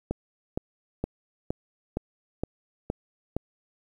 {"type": "click train", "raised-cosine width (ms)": 2, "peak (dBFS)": -14, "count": 8, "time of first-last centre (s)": [0.11, 3.366], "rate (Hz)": 2.15, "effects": ["9-bit"]}